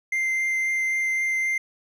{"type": "tone with vibrato", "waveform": "triangle", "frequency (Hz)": 2088, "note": "C7", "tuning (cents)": -4, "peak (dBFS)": -20, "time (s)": [0.12, 1.58], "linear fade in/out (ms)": 5, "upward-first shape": "triangle", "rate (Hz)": 3.8, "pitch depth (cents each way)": 9, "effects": []}